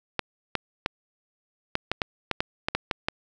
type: clicks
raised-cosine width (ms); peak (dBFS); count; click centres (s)
0.3; -8; 12; 0.193 / 0.553 / 0.861 / 1.754 / 1.916 / 2.018 / 2.313 / 2.405 / 2.685 / 2.75 / 2.912 / 3.085
effects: none